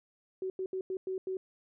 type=tone bursts at uneven times; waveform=sine; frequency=376.4 Hz; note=F#4; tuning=30 cents sharp; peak=-32 dBFS; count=6; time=0.42-0.5 / 0.59-0.66 / 0.73-0.81 / 0.9-0.97 / 1.07-1.18 / 1.27-1.37 s; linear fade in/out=2 ms; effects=none